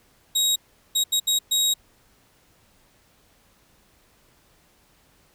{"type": "tone bursts at uneven times", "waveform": "25% pulse", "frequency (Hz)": 3796, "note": "A#7", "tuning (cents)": 31, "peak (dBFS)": -15, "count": 5, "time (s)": [[0.35, 0.56], [0.95, 1.04], [1.12, 1.2], [1.27, 1.39], [1.51, 1.74]], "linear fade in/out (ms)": 10, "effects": ["pink hiss -60 dBFS RMS until 5.34 s"]}